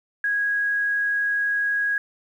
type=tone; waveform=sine; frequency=1652 Hz; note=G#6; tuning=10 cents flat; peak=-20 dBFS; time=0.24-1.98 s; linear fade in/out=2 ms; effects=9-bit